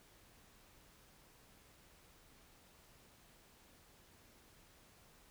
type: silence
effects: pink hiss -65 dBFS RMS until 5.3 s